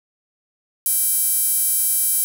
sawtooth tone with high-pass filter, 783 Hz, G5, 2 cents flat, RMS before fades -19 dBFS, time 0.86-2.24 s, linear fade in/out 0 ms, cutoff 11000 Hz, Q 2.6, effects none

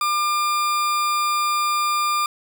40% pulse tone, 1200 Hz, D6, 37 cents sharp, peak -18 dBFS, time 0.01-2.26 s, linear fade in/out 2 ms, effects 9-bit

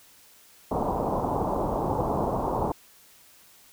white low-pass noise, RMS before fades -27 dBFS, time 0.71-2.72 s, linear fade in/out 5 ms, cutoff 1000 Hz, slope 48 dB/octave, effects white hiss -55 dBFS RMS until 3.72 s

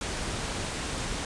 pink low-pass noise, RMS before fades -33 dBFS, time 0.01-1.25 s, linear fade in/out 2 ms, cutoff 9700 Hz, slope 48 dB/octave, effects resampled to 24000 Hz

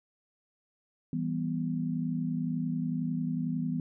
sine chord, E minor, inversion none, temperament equal, 164.81 / 196 / 246.9 Hz, E3 / G3 / B3, 0 / 0 / 0 cents, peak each -32 / -37 / -32 dBFS, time 1.13-3.8 s, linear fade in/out 2 ms, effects none

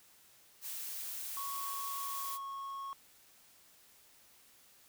blue noise, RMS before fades -42 dBFS, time 0.61-2.39 s, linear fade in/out 50 ms
triangle tone with pitch glide, 1108.7 to 1096.6 Hz, C#6 to C#6, 0 to -19 cents, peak -38 dBFS, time 1.37-2.93 s, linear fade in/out 0 ms, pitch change -19 cents, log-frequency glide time 2.04-2.48 s
effects white hiss -63 dBFS RMS until 4.88 s

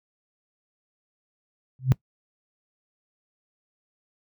sine tone with exponential growth, 130 Hz, C3, 11 cents flat, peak -10 dBFS, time 1.79-1.92 s, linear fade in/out 0 ms, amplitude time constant 28 ms, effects noise-tail reverb RT60 0.1 s tail -21 dB re dry + high-pass 60 Hz 12 dB/octave

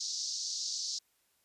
pink band-pass noise, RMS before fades -37 dBFS, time 0-0.99 s, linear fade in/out 10 ms, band 4400 to 6400 Hz, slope 48 dB/octave, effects white hiss -73 dBFS RMS until 1.44 s + resampled to 32000 Hz

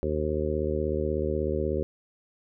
harmonic tone, 76.4 Hz, D#2, 31 cents flat, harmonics 1 / 2 / 3 / 4 / 5 / 6 / 7, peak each -31 / -36 / -35 / -36 / -30 / -33 / -33 dBFS, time 0.03-1.83 s, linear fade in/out 0 ms, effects none

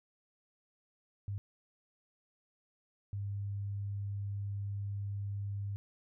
sine tone bursts at uneven times, 100.5 Hz, G2, 44 cents sharp, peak -35 dBFS, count 2, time 1.28-1.38 / 3.13-5.76 s, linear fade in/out 0 ms, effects none

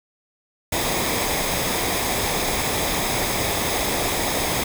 pink noise with comb filter, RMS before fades -23 dBFS, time 0.72-4.64 s, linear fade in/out 5 ms, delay 0.69 ms, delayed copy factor -0.5, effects none

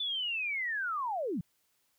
sine linear sweep, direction down, 3520 to 140.1 Hz, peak -31 dBFS, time 0-1.41 s, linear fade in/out 5 ms, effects white hiss -74 dBFS RMS until 1.98 s

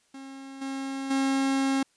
45% pulse tone with level steps, 270.2 Hz, C#4, 44 cents flat, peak -40 / -31 / -23 dBFS, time 0.14-1.83 s, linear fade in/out 5 ms, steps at 0.61 / 1.1 s, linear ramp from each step 10 ms, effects white hiss -67 dBFS RMS until 1.96 s + resampled to 22050 Hz

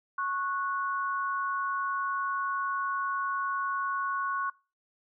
sine tone pair together, 1100 / 1470.3 Hz, C#6 / F#6, -14 / -11 cents, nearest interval perfect fourth, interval 503 cents, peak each -30 / -33 dBFS, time 0.18-4.5 s, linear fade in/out 5 ms, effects noise-tail reverb RT60 0.3 s tail -22 dB re dry

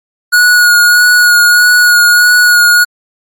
square tone with vibrato, 1451 Hz, F#6, 34 cents flat, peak -4 dBFS, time 0.32-2.85 s, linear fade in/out 20 ms, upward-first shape sine, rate 1.6 Hz, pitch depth 18 cents each way, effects MP3 64 kbps

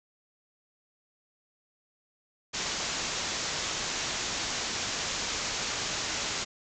white low-pass noise, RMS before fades -33 dBFS, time 2.53-6.45 s, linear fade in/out 20 ms, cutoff 7300 Hz, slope 96 dB/octave, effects none

